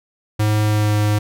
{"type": "tone with pitch glide", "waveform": "square", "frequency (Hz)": [106.4, 105.06], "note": ["G#2", "G#2"], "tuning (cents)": [42, 20], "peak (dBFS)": -15, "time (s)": [0.39, 1.19], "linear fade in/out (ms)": 10, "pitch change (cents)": -22, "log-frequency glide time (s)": [0.62, 0.96], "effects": []}